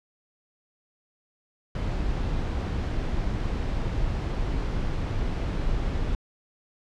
brown noise, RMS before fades -27 dBFS, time 1.75-6.15 s, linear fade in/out 2 ms, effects low-pass 5000 Hz 12 dB/octave

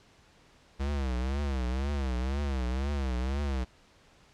square tone with vibrato, 66.6 Hz, C2, 31 cents sharp, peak -29 dBFS, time 0.79-3.65 s, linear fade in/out 20 ms, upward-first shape triangle, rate 2 Hz, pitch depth 170 cents each way, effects pink hiss -60 dBFS RMS until 4.33 s + low-pass 6000 Hz 12 dB/octave

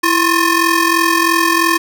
20% pulse ring-modulated tone, 709 Hz, F5, 26 cents sharp, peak -3 dBFS, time 0.03-1.78 s, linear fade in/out 10 ms, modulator 376 Hz, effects none

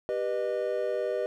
triangle chord, G augmented, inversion none, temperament just, 392 / 490 / 612.5 Hz, G4 / B4 / D#5, 0 / -14 / -27 cents, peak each -31 / -29 / -29 dBFS, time 0.09-1.26 s, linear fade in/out 0 ms, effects none

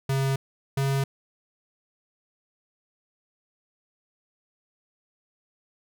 square tone pair in turn, 135.4 / 136.82 Hz, C#3 / C#3, -40 / -22 cents, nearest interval unison, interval 18 cents, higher second, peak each -23 dBFS, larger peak neither, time 0.09-0.36 / 0.77-1.04 s, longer neither, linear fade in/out 5 ms, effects none

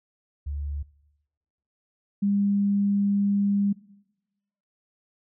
sine tone pair in turn, 72.1 / 201.1 Hz, D2 / G3, -31 / +44 cents, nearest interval octave + tritone, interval 1775 cents, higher second, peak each -28 / -20 dBFS, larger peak second, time 0.46-0.83 / 2.22-3.73 s, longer second, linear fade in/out 10 ms, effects noise-tail reverb RT60 1.0 s tail -21 dB re dry

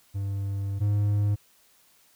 triangle tone pair in turn, 99 / 102.84 Hz, G2 / G#2, +18 / -17 cents, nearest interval minor second, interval 65 cents, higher second, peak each -25 / -19 dBFS, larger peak second, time 0.14-0.8 / 0.8-1.36 s, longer first, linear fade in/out 20 ms, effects white hiss -61 dBFS RMS until 2.15 s

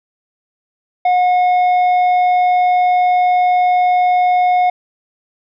sine tone with tanh clipping, 724 Hz, F#5, 38 cents flat, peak -11 dBFS, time 1.05-4.7 s, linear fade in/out 5 ms, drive 6 dB, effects none

